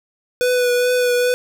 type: tone with vibrato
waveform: square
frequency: 493.9 Hz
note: B4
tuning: in tune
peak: -15 dBFS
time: 0.41-1.34 s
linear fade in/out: 0 ms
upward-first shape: triangle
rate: 2.4 Hz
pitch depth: 21 cents each way
effects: none